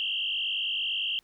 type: tone with frequency modulation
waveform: sine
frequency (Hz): 2971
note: F#7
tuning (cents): +6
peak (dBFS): -27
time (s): 0-1.19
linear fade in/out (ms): 0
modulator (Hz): 48.9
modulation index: 4.9
effects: pink hiss -67 dBFS RMS until 1.23 s